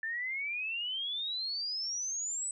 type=exponential sweep; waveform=sine; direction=up; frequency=1762 to 8090 Hz; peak=-33 dBFS; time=0.03-2.51 s; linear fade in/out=2 ms; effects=none